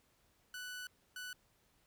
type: tone bursts at uneven times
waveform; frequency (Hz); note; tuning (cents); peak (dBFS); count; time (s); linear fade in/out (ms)
sawtooth; 1487; F#6; +8; -40; 2; 0.54-0.87 / 1.16-1.33; 2
effects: pink hiss -73 dBFS RMS until 1.86 s